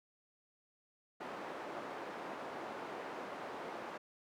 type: band-pass noise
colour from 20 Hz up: white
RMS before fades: -45 dBFS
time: 1.2-3.98 s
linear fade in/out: 10 ms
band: 290 to 940 Hz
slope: 12 dB/octave
effects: none